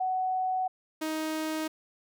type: tone pair in turn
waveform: sine / sawtooth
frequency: 746 / 313.7 Hz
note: F#5 / D#4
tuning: +14 / +14 cents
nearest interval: octave + minor third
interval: 1500 cents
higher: first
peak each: -26 dBFS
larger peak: neither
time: 0-0.68 / 1.01-1.68 s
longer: first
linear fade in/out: 10 ms
effects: none